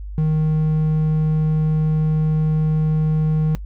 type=tone; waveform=triangle; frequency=155.56 Hz; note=D#3; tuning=in tune; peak=-13 dBFS; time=0.18-3.55 s; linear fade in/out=0 ms; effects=noise-tail reverb RT60 0.1 s tail -19 dB re dry + added 50 Hz sine -28 dBFS peak until 3.65 s

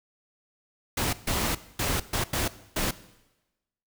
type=noise bursts at uneven times; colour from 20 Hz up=pink; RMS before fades=-27 dBFS; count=6; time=0.97-1.13 / 1.27-1.55 / 1.79-2 / 2.13-2.24 / 2.33-2.48 / 2.76-2.91 s; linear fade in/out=5 ms; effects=noise-tail reverb RT60 1.0 s tail -17 dB re dry

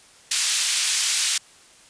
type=band-pass noise; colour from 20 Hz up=white; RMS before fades=-22 dBFS; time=0.31-1.38 s; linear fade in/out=5 ms; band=2400 to 8400 Hz; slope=12 dB/octave; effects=white hiss -51 dBFS RMS until 1.89 s + resampled to 22050 Hz

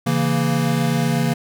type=chord; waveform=square; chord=A# diminished; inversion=first; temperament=equal with one note detuned; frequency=138.59 / 166.44 / 233.1 Hz; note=C#3 / E3 / A#3; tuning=0 / +17 / 0 cents; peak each=-22 dBFS; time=0.06-1.34 s; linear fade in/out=10 ms; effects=none

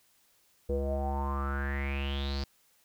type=tone with low-pass filter sweep; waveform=square; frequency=69.3 Hz; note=C#2; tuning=in tune; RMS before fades=-32 dBFS; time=0.69-2.44 s; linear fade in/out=5 ms; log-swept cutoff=460 to 4800 Hz; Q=8.9; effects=white hiss -67 dBFS RMS until 2.84 s

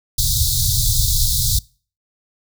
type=band-stop noise; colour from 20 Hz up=pink; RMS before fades=-17 dBFS; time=0.18-1.59 s; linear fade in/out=5 ms; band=140 to 3600 Hz; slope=96 dB/octave; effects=noise-tail reverb RT60 0.4 s tail -24 dB re dry

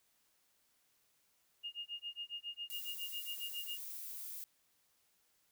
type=tone with tremolo; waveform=sine; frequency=2840 Hz; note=F7; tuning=28 cents sharp; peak=-39 dBFS; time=1.63-3.8 s; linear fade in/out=20 ms; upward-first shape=sine; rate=7.3 Hz; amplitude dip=100%
type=noise; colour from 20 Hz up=violet; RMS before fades=-46 dBFS; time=2.7-4.44 s; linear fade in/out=0 ms
effects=white hiss -75 dBFS RMS until 5.51 s

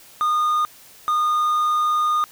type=tone pair in turn; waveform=triangle; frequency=1224 / 1224 Hz; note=D#6 / D#6; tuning=-29 / -29 cents; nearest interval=unison; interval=0 cents; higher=neither; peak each=-15 dBFS; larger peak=neither; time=0.21-0.65 / 1.08-2.24 s; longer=second; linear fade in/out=0 ms; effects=white hiss -47 dBFS RMS until 2.31 s

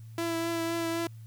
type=tone with vibrato; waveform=sawtooth; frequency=333.2 Hz; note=E4; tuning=19 cents sharp; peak=-25 dBFS; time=0.18-1.07 s; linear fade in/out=2 ms; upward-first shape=triangle; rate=3.9 Hz; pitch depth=19 cents each way; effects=added 112 Hz sine -43 dBFS peak until 1.26 s + white hiss -65 dBFS RMS until 1.26 s

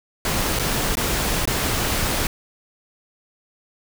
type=noise with dropouts; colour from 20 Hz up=pink; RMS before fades=-22 dBFS; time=0.25-2.27 s; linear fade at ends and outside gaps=2 ms; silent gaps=0.59-0.595 / 0.954-0.97 / 1.455-1.474 s; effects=none

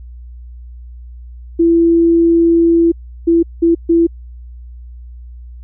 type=tone bursts at uneven times; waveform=sine; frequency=335.2 Hz; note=E4; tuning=29 cents sharp; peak=-7 dBFS; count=4; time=1.59-2.92 / 3.27-3.43 / 3.62-3.75 / 3.89-4.07 s; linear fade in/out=10 ms; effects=added 60 Hz sine -30 dBFS peak until 5.63 s

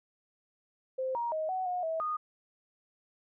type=tone with pitch steps; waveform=sine; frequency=521 / 943 / 628 / 748 / 722 / 647 / 1232 Hz; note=C5 / A#5 / D#5 / F#5 / F#5 / E5 / D#6; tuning=-7 / +20 / +16 / +19 / -43 / -32 / -17 cents; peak=-30 dBFS; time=0.98-2.17 s; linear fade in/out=10 ms; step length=170 ms; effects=none

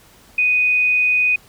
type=tone; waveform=sine; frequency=2489 Hz; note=D#7; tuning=in tune; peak=-13 dBFS; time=0.38-1.36 s; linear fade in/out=5 ms; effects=pink hiss -49 dBFS RMS until 1.48 s

